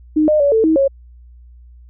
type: tone with pitch steps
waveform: sine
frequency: 307.6 / 609 / 569 / 444.4 / 318.5 / 548 Hz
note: D#4 / D#5 / C#5 / A4 / D#4 / C#5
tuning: -20 / -37 / +45 / +17 / +41 / -20 cents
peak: -10 dBFS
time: 0.16-0.88 s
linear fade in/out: 10 ms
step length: 120 ms
effects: added 60 Hz sine -39 dBFS peak until 1.89 s